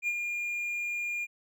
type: tone with ADSR envelope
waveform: triangle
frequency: 2414 Hz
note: D7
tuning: 47 cents sharp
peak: -24 dBFS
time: 0.02-1.27 s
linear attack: 57 ms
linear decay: 49 ms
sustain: -5 dB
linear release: 37 ms
effects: none